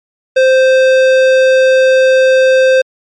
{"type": "tone with tanh clipping", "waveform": "sine", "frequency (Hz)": 522, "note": "C5", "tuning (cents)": -4, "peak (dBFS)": -7, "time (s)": [0.36, 2.82], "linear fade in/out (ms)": 10, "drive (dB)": 16, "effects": ["MP3 64 kbps"]}